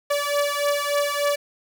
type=beating tone pair; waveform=sawtooth; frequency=575 / 578.4 Hz; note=D5 / D5; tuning=-37 / -27 cents; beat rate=3.4 Hz; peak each=-20 / -20 dBFS; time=0.1-1.36 s; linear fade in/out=10 ms; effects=none